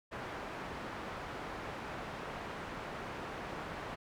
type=low-pass noise; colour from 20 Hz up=white; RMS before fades=-43 dBFS; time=0.11-3.96 s; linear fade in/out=20 ms; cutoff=1300 Hz; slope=12 dB/octave; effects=none